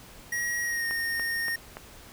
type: tone with pitch glide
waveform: square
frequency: 1900 to 1845.9 Hz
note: A#6 to A#6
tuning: +33 to -18 cents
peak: -28 dBFS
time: 0.32-1.56 s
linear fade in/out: 5 ms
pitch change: -51 cents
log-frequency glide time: 0.63-0.88 s
type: click train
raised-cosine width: 0.5 ms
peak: -22 dBFS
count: 4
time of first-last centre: 0.91-1.77 s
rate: 3.49 Hz
effects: pink hiss -49 dBFS RMS until 2.12 s